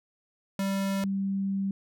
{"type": "tone pair in turn", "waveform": ["square", "sine"], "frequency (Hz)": [195.4, 195.4], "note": ["G3", "G3"], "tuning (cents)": [-5, -5], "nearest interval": "unison", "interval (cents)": 0, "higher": "neither", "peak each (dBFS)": [-27, -26], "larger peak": "second", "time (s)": [[0.59, 1.04], [1.04, 1.71]], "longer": "second", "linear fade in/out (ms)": 2, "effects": []}